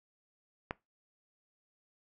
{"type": "click", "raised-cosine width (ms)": 0.5, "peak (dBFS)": -19, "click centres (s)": 0.709, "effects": ["noise-tail reverb RT60 0.2 s tail -21 dB re dry"]}